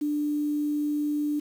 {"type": "tone with quantisation", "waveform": "sine", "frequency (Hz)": 295.8, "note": "D4", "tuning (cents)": 13, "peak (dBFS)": -24, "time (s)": [0.01, 1.4], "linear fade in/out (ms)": 10, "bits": 8, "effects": []}